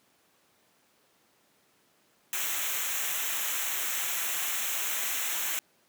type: noise with comb filter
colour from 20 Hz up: white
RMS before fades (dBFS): -31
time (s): 2.33-5.59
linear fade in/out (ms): 0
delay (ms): 0.21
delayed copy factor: -0.75
effects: pink hiss -66 dBFS RMS until 5.88 s + high-pass 200 Hz 12 dB/octave